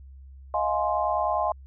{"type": "chord", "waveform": "sine", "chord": "F minor seventh", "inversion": "third", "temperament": "just", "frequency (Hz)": [628.6, 698.5, 838.1, 1047.7], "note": ["Eb5", "F5", "Ab5", "C6"], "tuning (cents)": [18, 0, 16, 2], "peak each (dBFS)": -28, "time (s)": [0.54, 1.52], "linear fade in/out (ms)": 2, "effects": ["added 67 Hz sine -43 dBFS peak until 1.66 s"]}